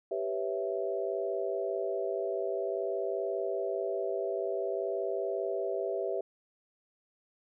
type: chord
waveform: sine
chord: C# half-diminished seventh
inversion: second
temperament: equal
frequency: 392 / 493.9 / 554.4 / 659.3 Hz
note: G4 / B4 / C#5 / E5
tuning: 0 / 0 / 0 / 0 cents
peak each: -34 / -37 / -38 / -35 dBFS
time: 0.11-6.21 s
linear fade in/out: 5 ms
effects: none